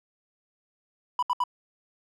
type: tone bursts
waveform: triangle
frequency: 987.8 Hz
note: B5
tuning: in tune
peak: -20 dBFS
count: 3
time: 1.19-1.438 s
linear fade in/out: 2 ms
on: 36 ms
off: 70 ms
effects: none